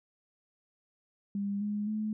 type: tone with pitch steps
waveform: sine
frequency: 200.8 / 207.6 / 214.7 Hz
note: G3 / G#3 / A3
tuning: +42 / 0 / -42 cents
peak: -30 dBFS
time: 1.35-2.13 s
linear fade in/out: 2 ms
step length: 260 ms
effects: none